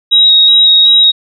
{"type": "tone with vibrato", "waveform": "sine", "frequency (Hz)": 3800, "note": "A#7", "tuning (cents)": 33, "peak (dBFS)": -3, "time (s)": [0.11, 1.12], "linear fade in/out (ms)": 20, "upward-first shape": "square", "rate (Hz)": 2.7, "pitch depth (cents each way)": 11, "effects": []}